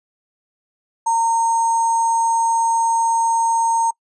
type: tone with sample-and-hold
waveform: sine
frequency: 916 Hz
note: A#5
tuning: 31 cents flat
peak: -14 dBFS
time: 1.06-3.91 s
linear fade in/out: 10 ms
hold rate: 7350 Hz
effects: noise-tail reverb RT60 0.1 s tail -25 dB re dry + resampled to 24000 Hz